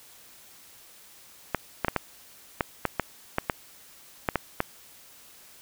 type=clicks; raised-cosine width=0.5 ms; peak=-8 dBFS; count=12; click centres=1.547 / 1.847 / 1.883 / 1.963 / 2.608 / 2.853 / 2.997 / 3.384 / 3.498 / 4.288 / 4.357 / 4.604 s; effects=white hiss -52 dBFS RMS until 5.61 s